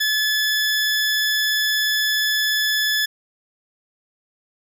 20% pulse tone, 1723 Hz, A6, 37 cents flat, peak -13 dBFS, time 0-3.06 s, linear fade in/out 10 ms, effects none

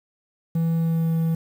triangle tone with pitch glide, 164.81 to 163.39 Hz, E3 to E3, 0 to -15 cents, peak -17 dBFS, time 0.55-1.35 s, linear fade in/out 5 ms, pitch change -15 cents, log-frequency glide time 0.76-1.12 s, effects 8-bit

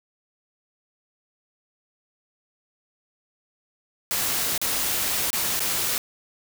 white noise with dropouts, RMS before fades -25 dBFS, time 4.11-5.98 s, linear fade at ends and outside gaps 0 ms, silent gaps 4.578-4.615 / 5.304-5.33 / 5.594-5.604 s, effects none

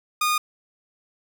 sawtooth tone, 1226 Hz, D#6, 26 cents flat, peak -16 dBFS, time 0.21-0.38 s, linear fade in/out 5 ms, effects none

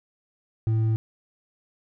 sine tone with hard clipping, 111.1 Hz, A2, 17 cents sharp, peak -21 dBFS, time 0.67-0.96 s, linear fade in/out 0 ms, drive 4 dB, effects none

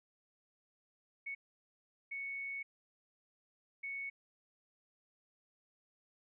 sine tone bursts at uneven times, 2217 Hz, C#7, in tune, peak -39 dBFS, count 3, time 1.26-1.35 / 2.11-2.63 / 3.83-4.1 s, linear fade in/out 10 ms, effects none

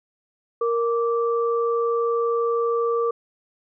sine tone pair together, 466.2 / 1167.3 Hz, A#4 / D6, 0 / -11 cents, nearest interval octave + major third, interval 1589 cents, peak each -20 / -26 dBFS, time 0.61-3.11 s, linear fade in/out 5 ms, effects none

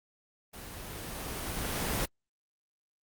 pink noise with level ramp, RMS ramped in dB -45 to -30 dBFS, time 0.53-2.06 s, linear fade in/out 10 ms, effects Opus 24 kbps

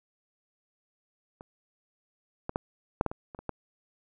clicks, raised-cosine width 1 ms, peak -30 / -18 / -14 / -9 / -14 / -23 / -28 / -28 / -17 dBFS, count 9, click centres 1.409 / 2.494 / 2.559 / 3.011 / 3.063 / 3.115 / 3.348 / 3.39 / 3.493 s, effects none

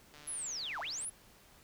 click train, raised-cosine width 0.2 ms, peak -37 dBFS, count 135, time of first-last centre 0.14-1.045 s, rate 148 Hz
sine linear two-way sweep, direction down then up, 11140 to 622.3 to 11140 Hz, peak -37 dBFS, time 0.27-1.1 s, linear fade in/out 10 ms, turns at 0.8 s
effects pink hiss -61 dBFS RMS until 1.63 s

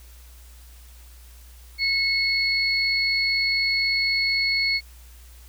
sine tone pair together, 2191 / 4382 Hz, C#7 / C#8, -21 / -21 cents, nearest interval octave, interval 1200 cents, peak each -22 / -23 dBFS, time 1.78-4.81 s, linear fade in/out 50 ms, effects added 60 Hz sine -44 dBFS peak until 5.48 s + white hiss -53 dBFS RMS until 5.48 s

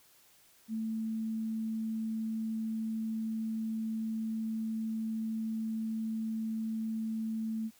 sine tone, 221.7 Hz, A3, 13 cents sharp, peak -32 dBFS, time 0.68-7.71 s, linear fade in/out 50 ms, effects white hiss -63 dBFS RMS until 7.79 s

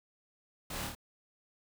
pink noise with echo, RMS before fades -41 dBFS, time 0.7-0.87 s, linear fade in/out 5 ms, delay 27 ms, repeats 3, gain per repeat -2 dB, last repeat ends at 0.951 s, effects none

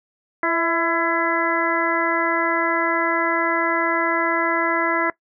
harmonic tone with a mistuned harmonic, 335.5 Hz, E4, 31 cents sharp, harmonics 1 / 2 / 3 / 4 / 5 / 6, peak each -25 / -25 / -25 / -25 / -25 / -25 dBFS, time 0.43-5.1 s, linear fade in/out 2 ms, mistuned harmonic 2, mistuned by -34 cents, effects noise-tail reverb RT60 0.1 s tail -20 dB re dry

